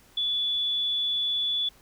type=tone; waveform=sine; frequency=3442 Hz; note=A7; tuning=39 cents flat; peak=-24 dBFS; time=0.17-1.69 s; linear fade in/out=5 ms; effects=pink hiss -57 dBFS RMS until 1.81 s